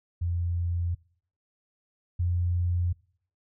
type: tone pair in turn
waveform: sine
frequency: 86.4 / 87.81 Hz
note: F2 / F2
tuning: -18 / +10 cents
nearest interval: unison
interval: 28 cents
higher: second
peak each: -25 / -23 dBFS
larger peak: second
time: 0.21-0.95 / 2.19-2.93 s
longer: neither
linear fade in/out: 10 ms
effects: noise-tail reverb RT60 0.6 s tail -24 dB re dry